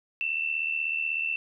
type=tone with amplitude modulation; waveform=sine; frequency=2677 Hz; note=E7; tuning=26 cents sharp; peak=-23 dBFS; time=0.21-1.36 s; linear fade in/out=0 ms; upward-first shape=sine; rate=76.3 Hz; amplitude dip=70%; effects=none